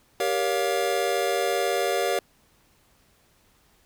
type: chord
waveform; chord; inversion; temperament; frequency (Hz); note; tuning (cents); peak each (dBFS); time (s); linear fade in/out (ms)
square; G half-diminished seventh; none; just; 392 / 470.4 / 564.5 / 705.6; G4 / Bb4 / Db5 / F5; 0 / +16 / +31 / +18; -29; 0.2-2.19; 2
effects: pink hiss -62 dBFS RMS until 3.85 s